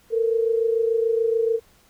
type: tone pair together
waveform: sine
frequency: 449.9 / 476.8 Hz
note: A4 / A#4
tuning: +39 / +39 cents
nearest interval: minor second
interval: 100 cents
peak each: -19 / -25 dBFS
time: 0.1-1.6 s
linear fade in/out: 50 ms
effects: pink hiss -57 dBFS RMS until 1.89 s